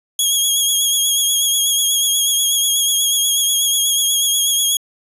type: tone with vibrato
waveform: 15% pulse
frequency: 3300 Hz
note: G#7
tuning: 12 cents flat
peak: -7 dBFS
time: 0.19-4.77 s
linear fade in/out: 2 ms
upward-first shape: sine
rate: 8.2 Hz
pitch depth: 33 cents each way
effects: resampled to 32000 Hz